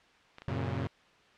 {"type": "clicks", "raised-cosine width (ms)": 0.2, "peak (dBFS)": -27, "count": 2, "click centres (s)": [0.384, 0.42]}
{"type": "chord", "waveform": "sawtooth", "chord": "F# major", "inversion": "none", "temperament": "equal with one note detuned", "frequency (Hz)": [92.5, 116.54, 136.45], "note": ["F#2", "A#2", "C#3"], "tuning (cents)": [0, 0, -27], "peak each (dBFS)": -32, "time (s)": [0.48, 0.87], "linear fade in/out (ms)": 0}
{"effects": ["white hiss -61 dBFS RMS until 1.37 s", "low-pass 3000 Hz 12 dB/octave"]}